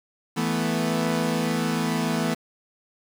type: chord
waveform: sawtooth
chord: E suspended fourth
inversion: none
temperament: equal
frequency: 164.81 / 220 / 246.9 Hz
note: E3 / A3 / B3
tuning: 0 / 0 / 0 cents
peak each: -23 dBFS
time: 0.36-2.35 s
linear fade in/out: 20 ms
effects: low-pass 12000 Hz 12 dB/octave + 7-bit